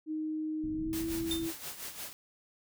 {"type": "tone with pitch glide", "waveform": "sine", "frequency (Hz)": [311.1, 329.6], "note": ["D#4", "E4"], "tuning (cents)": [0, 0], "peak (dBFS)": -32, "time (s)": [0.06, 1.53], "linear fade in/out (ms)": 50, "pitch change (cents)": 100, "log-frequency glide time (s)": [0.72, 1.08]}
{"type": "low-pass noise", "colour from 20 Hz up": "pink", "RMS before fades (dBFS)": -44, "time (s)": [0.63, 1.47], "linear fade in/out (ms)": 10, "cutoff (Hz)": 270, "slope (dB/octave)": 48}
{"type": "noise with tremolo", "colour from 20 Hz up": "white", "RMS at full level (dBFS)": -40, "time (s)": [0.93, 2.13], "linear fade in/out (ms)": 0, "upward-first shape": "sine", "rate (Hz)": 5.7, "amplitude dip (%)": 65}
{"type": "tone with exponential decay", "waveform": "45% pulse", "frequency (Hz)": 3600, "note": "A7", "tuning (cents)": 39, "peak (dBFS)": -30, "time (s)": [1.31, 1.52], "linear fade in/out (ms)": 1, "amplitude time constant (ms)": 45}
{"effects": []}